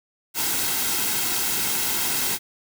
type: noise with comb filter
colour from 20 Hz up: white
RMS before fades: -24 dBFS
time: 0.34-2.39 s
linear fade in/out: 50 ms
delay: 1.7 ms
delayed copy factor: -0.55
effects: none